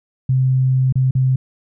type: tone with dropouts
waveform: sine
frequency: 130.3 Hz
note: C3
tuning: 7 cents flat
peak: -12 dBFS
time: 0.29-1.36 s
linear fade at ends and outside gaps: 5 ms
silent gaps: 0.925-0.955 / 1.11-1.151 s
effects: none